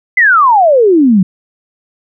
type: exponential sweep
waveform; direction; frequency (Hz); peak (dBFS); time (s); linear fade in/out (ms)
sine; down; 2080 to 177.2; -4; 0.17-1.23; 5
effects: none